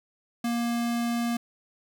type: tone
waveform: square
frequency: 235.8 Hz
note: A#3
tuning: 20 cents sharp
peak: -26 dBFS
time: 0.44-1.37 s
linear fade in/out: 5 ms
effects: 10-bit

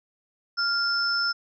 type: tone pair together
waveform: sine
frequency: 1396.9 / 5274 Hz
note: F6 / E8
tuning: 0 / 0 cents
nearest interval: octave + major seventh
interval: 2300 cents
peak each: -25 dBFS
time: 0.57-1.33 s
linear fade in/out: 20 ms
effects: none

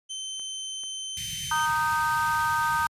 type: tone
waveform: 25% pulse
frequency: 3089 Hz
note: G7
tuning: 26 cents flat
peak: -29 dBFS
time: 0.09-1.67 s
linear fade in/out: 20 ms
type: clicks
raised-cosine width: 0.5 ms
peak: -36 dBFS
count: 2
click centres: 0.396 / 0.836 s
type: band-stop noise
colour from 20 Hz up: pink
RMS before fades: -37 dBFS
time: 1.17-2.87 s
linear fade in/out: 0 ms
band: 180 to 1900 Hz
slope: 48 dB/octave
type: harmonic tone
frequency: 309.7 Hz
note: D#4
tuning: 8 cents flat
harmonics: 3 / 4 / 5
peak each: -26 / -27 / -28 dBFS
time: 1.51-2.87 s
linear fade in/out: 5 ms
effects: high-pass 80 Hz 12 dB/octave + resampled to 32000 Hz

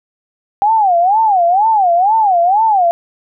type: tone with vibrato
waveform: sine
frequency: 782 Hz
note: G5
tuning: 4 cents flat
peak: -8 dBFS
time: 0.62-2.91 s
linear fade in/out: 0 ms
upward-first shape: sine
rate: 2.1 Hz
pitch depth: 240 cents each way
effects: none

